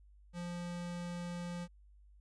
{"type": "tone", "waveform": "square", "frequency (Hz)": 174.61, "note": "F3", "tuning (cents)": 0, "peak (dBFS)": -40, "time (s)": [0.33, 1.68], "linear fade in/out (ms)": 50, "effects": ["added 50 Hz sine -58 dBFS peak until 2.2 s", "resampled to 22050 Hz"]}